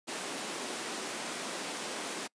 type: high-pass noise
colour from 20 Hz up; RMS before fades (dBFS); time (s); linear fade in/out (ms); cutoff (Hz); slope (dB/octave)
pink; -38; 0.07-2.28; 20; 230; 24
effects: noise-tail reverb RT60 0.1 s tail -26 dB re dry + resampled to 22050 Hz